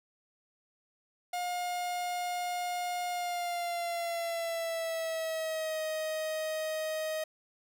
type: tone with pitch glide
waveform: 45% pulse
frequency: 713 to 627.9 Hz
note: F5 to D#5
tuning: +36 to +16 cents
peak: -32 dBFS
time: 1.33-7.24 s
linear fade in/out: 5 ms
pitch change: -220 cents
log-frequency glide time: 3.09-5.82 s
effects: 10-bit